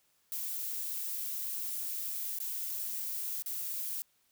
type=noise with dropouts; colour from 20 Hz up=violet; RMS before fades=-37 dBFS; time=0.32-4.02 s; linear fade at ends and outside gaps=0 ms; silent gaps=2.387-2.402 / 3.422-3.461 s; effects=white hiss -72 dBFS RMS until 4.31 s